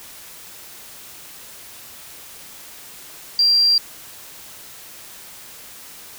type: tone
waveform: sine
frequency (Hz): 4741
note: D8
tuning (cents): +16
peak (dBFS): -12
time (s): 3.39-3.78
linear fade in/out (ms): 2
effects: white hiss -40 dBFS RMS until 6.18 s